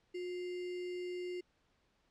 sine tone with sample-and-hold, 359.3 Hz, F4, 49 cents sharp, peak -38 dBFS, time 0.14-1.41 s, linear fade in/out 10 ms, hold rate 2450 Hz, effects pink hiss -75 dBFS RMS until 2.1 s + low-pass 5000 Hz 12 dB/octave

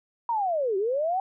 sine linear two-way sweep, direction down then up, 960 to 370 to 780 Hz, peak -23 dBFS, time 0.29-1.2 s, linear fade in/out 2 ms, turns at 0.77 s, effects none

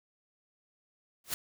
white noise with exponential growth, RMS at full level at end -28 dBFS, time 1.24-1.34 s, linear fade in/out 2 ms, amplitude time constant 21 ms, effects none

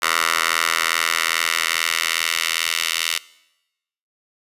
10% pulse tone with high-pass filter sweep, 82.41 Hz, E2, in tune, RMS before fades -21 dBFS, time 0.02-3.18 s, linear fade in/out 5 ms, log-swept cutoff 1400 to 2700 Hz, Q 1.4, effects noise-tail reverb RT60 0.9 s tail -21 dB re dry + resampled to 32000 Hz

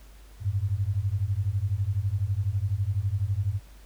sine beating tone pair, 93.2 / 105.2 Hz, F#2 / G#2, +13 / +23 cents, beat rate 12 Hz, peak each -27 dBFS, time 0.4-3.6 s, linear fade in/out 50 ms, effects added 50 Hz sine -47 dBFS peak until 3.85 s + pink hiss -57 dBFS RMS until 3.85 s

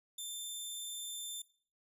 15% pulse tone with vibrato, 3561 Hz, A7, 20 cents sharp, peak -34 dBFS, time 0.18-1.42 s, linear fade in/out 5 ms, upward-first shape triangle, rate 19 Hz, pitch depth 9 cents each way, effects noise-tail reverb RT60 0.5 s tail -21 dB re dry + resampled to 32000 Hz

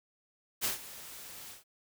white noise with ADSR envelope, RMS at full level -30 dBFS, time 0.61-1.64 s, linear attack 36 ms, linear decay 130 ms, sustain -17 dB, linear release 140 ms, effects none

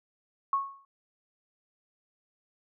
sine tone with exponential decay, 1100 Hz, C#6, 14 cents flat, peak -21 dBFS, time 0.53-0.85 s, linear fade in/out 2 ms, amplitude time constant 69 ms, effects none

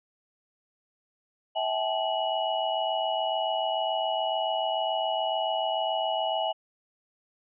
sine tone cluster, 649 / 771 / 858 / 2925 Hz, E5 / G5 / A5 / F#7, -27 / -29 / -44 / -21 cents, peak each -29 / -31 / -32 / -33 dBFS, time 1.55-6.53 s, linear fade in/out 20 ms, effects none

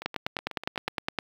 two click trains, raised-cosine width 0.3 ms, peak -11 / -21 dBFS, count 12 / 8, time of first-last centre 0.06-1.187 / 0.02-0.882 s, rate 9.76 / 8.12 Hz, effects high-pass 100 Hz 12 dB/octave + 7-bit

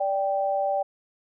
sine tone pair together, 583.8 / 784 Hz, D5 / G5, -10 / 0 cents, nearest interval perfect fourth, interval 510 cents, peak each -25 dBFS, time 0-0.83 s, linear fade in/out 10 ms, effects none

